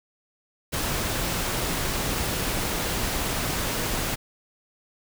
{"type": "noise", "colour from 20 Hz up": "pink", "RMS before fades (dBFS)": -27, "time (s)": [0.72, 4.16], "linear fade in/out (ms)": 20, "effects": []}